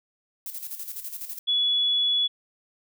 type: noise with tremolo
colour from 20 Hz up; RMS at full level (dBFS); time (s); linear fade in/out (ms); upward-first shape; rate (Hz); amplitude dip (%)
violet; -34; 0.46-1.39; 2; square; 12; 60
type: tone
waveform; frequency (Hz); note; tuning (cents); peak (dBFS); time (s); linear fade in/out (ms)
sine; 3400; G#7; +40; -20; 1.47-2.28; 20
effects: none